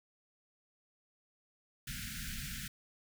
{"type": "band-stop noise", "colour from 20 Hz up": "pink", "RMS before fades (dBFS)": -42, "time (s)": [1.87, 2.68], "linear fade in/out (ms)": 5, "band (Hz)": [250, 1400], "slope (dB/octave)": 96, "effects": []}